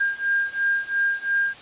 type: beating tone pair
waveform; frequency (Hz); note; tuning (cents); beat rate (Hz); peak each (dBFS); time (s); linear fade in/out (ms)
sine; 1605 / 1607.9; G6 / G6; +40 / +44; 2.9; -24 / -23; 0-1.54; 10
effects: white hiss -42 dBFS RMS until 1.61 s + resampled to 8000 Hz